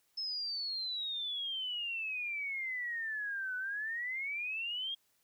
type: exponential two-way sweep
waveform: sine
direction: down then up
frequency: 5250 to 1487 to 3276 Hz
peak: -35 dBFS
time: 0.17-4.95 s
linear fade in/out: 10 ms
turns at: 3.56 s
effects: white hiss -74 dBFS RMS until 5.23 s